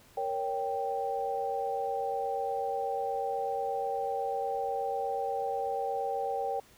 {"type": "chord", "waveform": "sine", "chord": "G diminished", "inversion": "first", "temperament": "equal", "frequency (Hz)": [466.2, 554.4, 784], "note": ["Bb4", "Db5", "G5"], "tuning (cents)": [0, 0, 0], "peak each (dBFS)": [-35, -36, -32], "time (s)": [0.17, 6.6], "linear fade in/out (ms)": 5, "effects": ["pink hiss -59 dBFS RMS until 6.77 s"]}